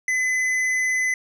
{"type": "tone with hard clipping", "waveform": "sine", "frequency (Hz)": 2021, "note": "B6", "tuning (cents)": 39, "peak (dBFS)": -21, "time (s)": [0.08, 1.14], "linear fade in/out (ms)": 2, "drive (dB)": 8, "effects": []}